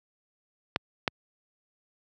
clicks, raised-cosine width 0.3 ms, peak -8 / -8 dBFS, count 2, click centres 0.761 / 1.078 s, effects high-pass 80 Hz 12 dB/octave

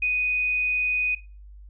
sine tone, 2489 Hz, D#7, in tune, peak -21 dBFS, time 0.02-1.15 s, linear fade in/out 5 ms, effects noise-tail reverb RT60 0.3 s tail -17 dB re dry + added 50 Hz sine -42 dBFS peak until 1.69 s

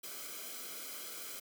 white noise with comb filter, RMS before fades -45 dBFS, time 0.03-1.4 s, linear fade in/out 10 ms, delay 1.1 ms, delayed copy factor -0.7, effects high-pass 200 Hz 12 dB/octave

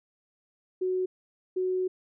sine tone pair in turn, 370 / 370 Hz, F#4 / F#4, 0 / 0 cents, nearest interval unison, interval 0 cents, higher neither, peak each -25 dBFS, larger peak neither, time 0.81-1.06 / 1.56-1.88 s, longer second, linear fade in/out 10 ms, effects none

